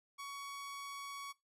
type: tone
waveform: sawtooth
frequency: 1121 Hz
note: C#6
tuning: 19 cents sharp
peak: -40 dBFS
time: 0.18-1.33 s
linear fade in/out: 20 ms
effects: noise-tail reverb RT60 0.2 s tail -19 dB re dry + resampled to 32000 Hz